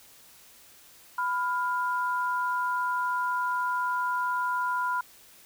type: tone pair together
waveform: sine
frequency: 994.2 / 1407 Hz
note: B5 / F6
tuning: +11 / +12 cents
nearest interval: tritone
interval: 601 cents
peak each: -27 / -30 dBFS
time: 1.18-5.01 s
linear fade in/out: 5 ms
effects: white hiss -54 dBFS RMS until 5.45 s